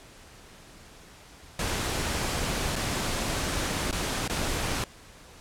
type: noise with dropouts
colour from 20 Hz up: pink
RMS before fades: -29 dBFS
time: 1.59-4.84 s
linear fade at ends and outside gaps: 2 ms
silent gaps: 2.757-2.761 / 3.912-3.926 / 4.278-4.297 s
effects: pink hiss -50 dBFS RMS until 5.4 s + low-pass 10000 Hz 12 dB/octave